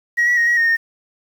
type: tone with pitch steps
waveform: sine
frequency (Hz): 1900 / 1939 / 1871 / 1907 / 1846 / 1835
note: A#6 / B6 / A#6 / A#6 / A#6 / A#6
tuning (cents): +33 / -32 / +6 / +39 / -17 / -28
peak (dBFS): -11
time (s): 0.17-0.77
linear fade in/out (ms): 20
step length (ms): 100
effects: tanh soft clip ceiling -10 dBFS + 7-bit